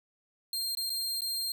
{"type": "tone with dropouts", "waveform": "sawtooth", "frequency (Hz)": 4195, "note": "C8", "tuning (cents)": 4, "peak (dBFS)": -28, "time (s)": [0.53, 1.52], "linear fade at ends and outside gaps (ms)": 2, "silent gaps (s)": [[0.751, 0.771], [0.896, 0.901], [1.208, 1.218]], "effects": ["10-bit"]}